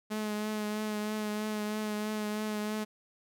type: tone with vibrato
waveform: sawtooth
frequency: 212.5 Hz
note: G#3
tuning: 40 cents sharp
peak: -28 dBFS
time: 0.1-2.85 s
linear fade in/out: 20 ms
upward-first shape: triangle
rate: 3.1 Hz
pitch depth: 26 cents each way
effects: none